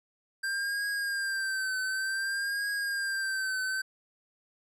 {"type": "tone with vibrato", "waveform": "square", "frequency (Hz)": 1581, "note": "G6", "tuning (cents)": 14, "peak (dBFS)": -30, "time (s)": [0.43, 3.82], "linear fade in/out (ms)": 10, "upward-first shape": "triangle", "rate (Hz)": 0.55, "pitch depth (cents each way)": 69, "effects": ["low-pass 12000 Hz 12 dB/octave"]}